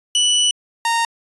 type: tone pair in turn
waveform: sawtooth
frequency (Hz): 2962 / 925.2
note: F#7 / A#5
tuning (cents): +1 / -13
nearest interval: octave + minor sixth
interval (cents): 2014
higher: first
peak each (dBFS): -10 / -12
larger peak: first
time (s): 0.15-0.51 / 0.85-1.05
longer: first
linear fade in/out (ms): 2
effects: resampled to 24000 Hz